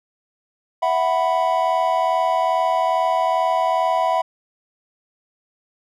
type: chord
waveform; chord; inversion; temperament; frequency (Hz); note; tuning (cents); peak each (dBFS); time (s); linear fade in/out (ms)
triangle; E suspended second; none; just; 659.3 / 741.7 / 988.9; E5 / F#5 / B5; 0 / +4 / +2; -19; 0.82-4.22; 10
effects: none